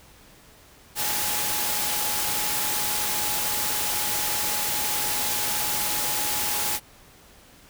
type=tone in noise; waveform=sine; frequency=841 Hz; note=G#5; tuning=22 cents sharp; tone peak=-35 dBFS; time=0.95-6.8 s; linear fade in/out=50 ms; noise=white; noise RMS=-26 dBFS; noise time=0.95-6.8 s; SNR=-12 dB; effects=pink hiss -52 dBFS RMS until 7.69 s